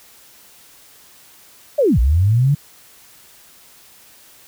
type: linear two-way sweep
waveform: sine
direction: down then up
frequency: 622.3 to 54.9 to 148.8 Hz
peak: -11 dBFS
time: 1.78-2.55 s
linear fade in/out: 10 ms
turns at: 1.99 s
effects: white hiss -47 dBFS RMS until 4.47 s